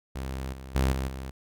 sawtooth tone with level steps, 66 Hz, C2, 16 cents sharp, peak -28 / -36 / -18 / -24 / -31 dBFS, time 0.15-1.31 s, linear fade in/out 10 ms, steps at 0.53 / 0.75 / 0.92 / 1.08 s, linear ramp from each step 2 ms, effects none

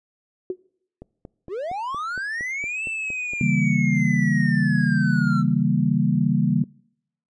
sine tone with exponential decay, 369 Hz, F#4, 5 cents flat, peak -19 dBFS, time 0.5-0.58 s, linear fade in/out 2 ms, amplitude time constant 17 ms
click train, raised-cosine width 2 ms, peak -25 dBFS, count 11, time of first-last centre 1.02-3.335 s, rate 4.32 Hz
triangle linear two-way sweep, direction up then down, 322.6 to 2678 to 1326 Hz, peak -24 dBFS, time 1.48-5.44 s, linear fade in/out 50 ms, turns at 2.85 s
sine chord, C# diminished seventh, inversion none, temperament equal with one note detuned, 138.59 / 161.7 / 196 / 233.1 Hz, C#3 / E3 / G3 / Bb3, 0 / -33 / 0 / 0 cents, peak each -23 dBFS, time 3.41-6.64 s, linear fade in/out 2 ms
effects noise-tail reverb RT60 0.7 s tail -24 dB re dry + resampled to 22050 Hz

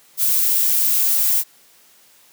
violet noise with high-pass filter sweep, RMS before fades -17 dBFS, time 0.17-1.44 s, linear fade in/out 50 ms, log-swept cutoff 330 to 840 Hz, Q 3.6, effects white hiss -52 dBFS RMS until 2.32 s + high-pass 150 Hz 12 dB/octave

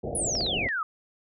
white low-pass noise, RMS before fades -33 dBFS, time 0.03-0.68 s, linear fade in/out 10 ms, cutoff 740 Hz, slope 96 dB/octave
sine exponential sweep, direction down, 10548 to 1215 Hz, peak -26 dBFS, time 0.15-0.83 s, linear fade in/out 2 ms
clicks, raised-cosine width 0.3 ms, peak -26 dBFS, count 4, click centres 0.353 / 0.408 / 0.465 / 0.688 s
effects none

